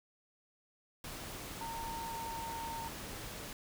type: tone in noise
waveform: sine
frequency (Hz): 915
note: A#5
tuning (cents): -32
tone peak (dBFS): -40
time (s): 1.61-2.88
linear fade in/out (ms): 2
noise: pink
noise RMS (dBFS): -45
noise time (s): 1.04-3.53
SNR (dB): +2
effects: none